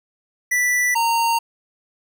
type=tone pair in turn; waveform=square; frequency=1972 / 923.2 Hz; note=B6 / A#5; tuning=-3 / -17 cents; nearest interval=octave + minor second; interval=1314 cents; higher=first; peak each=-17 dBFS; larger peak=neither; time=0.51-0.95 / 0.95-1.39 s; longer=neither; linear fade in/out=10 ms; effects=none